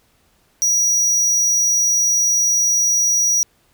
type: tone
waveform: square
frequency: 5790 Hz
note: F#8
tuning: 38 cents flat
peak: -14 dBFS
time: 0.62-3.43 s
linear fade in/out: 0 ms
effects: pink hiss -59 dBFS RMS until 3.73 s